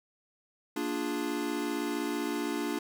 square chord, Bb dominant seventh, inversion none, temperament equal with one note detuned, 234.2 / 293.7 / 349.2 / 415.3 Hz, Bb3 / D4 / F4 / Ab4, +8 / 0 / 0 / 0 cents, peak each -39 / -34 / -37 / -40 dBFS, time 0.76-2.79 s, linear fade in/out 5 ms, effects none

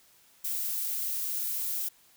violet noise, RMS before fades -32 dBFS, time 0.44-1.89 s, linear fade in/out 10 ms, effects white hiss -61 dBFS RMS until 2.16 s

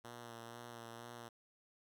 5% pulse tone with vibrato, 117.6 Hz, A#2, 16 cents sharp, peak -38 dBFS, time 0.04-1.29 s, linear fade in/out 10 ms, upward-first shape sine, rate 2.1 Hz, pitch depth 29 cents each way, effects none

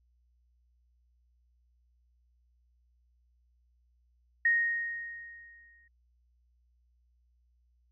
sine tone with exponential decay, 1864.7 Hz, A#6, in tune, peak -21 dBFS, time 4.45-5.88 s, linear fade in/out 5 ms, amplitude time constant 310 ms, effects added 60 Hz sine -66 dBFS peak until 7.91 s

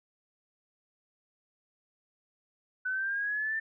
sine linear sweep, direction up, 1495 to 1792 Hz, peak -29 dBFS, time 2.85-3.6 s, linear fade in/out 10 ms, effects none

